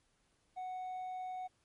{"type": "tone with hard clipping", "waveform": "sine", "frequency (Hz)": 740, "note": "F#5", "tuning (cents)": 0, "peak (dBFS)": -40, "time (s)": [0.56, 1.48], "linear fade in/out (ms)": 20, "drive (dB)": 2, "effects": ["pink hiss -75 dBFS RMS until 1.64 s", "MP3 48 kbps"]}